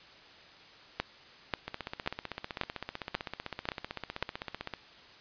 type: two click trains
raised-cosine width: 0.3 ms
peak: -20 / -13 dBFS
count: 49 / 7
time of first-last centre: 1.68-4.737 / 1-4.226 s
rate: 15.7 / 1.86 Hz
effects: white hiss -54 dBFS RMS until 5.2 s + resampled to 11025 Hz